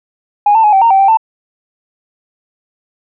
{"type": "tone with pitch steps", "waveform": "sine", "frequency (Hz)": [825, 893, 841, 773, 922, 775, 783, 891], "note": ["G#5", "A5", "G#5", "G5", "A#5", "G5", "G5", "A5"], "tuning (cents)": [-12, 25, 22, -24, -19, -20, -2, 22], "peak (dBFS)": -4, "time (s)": [0.46, 1.172], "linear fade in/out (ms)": 5, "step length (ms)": 89, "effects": ["tanh soft clip ceiling -1 dBFS"]}